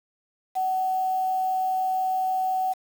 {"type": "tone with quantisation", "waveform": "sine", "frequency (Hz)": 751, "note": "F#5", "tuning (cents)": 26, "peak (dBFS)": -22, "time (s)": [0.55, 2.74], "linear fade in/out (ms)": 20, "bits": 7, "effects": []}